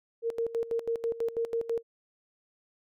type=tone with tremolo; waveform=sine; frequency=461.4 Hz; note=A#4; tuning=18 cents flat; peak=-26 dBFS; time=0.22-1.83 s; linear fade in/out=50 ms; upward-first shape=square; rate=6.1 Hz; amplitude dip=80%; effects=none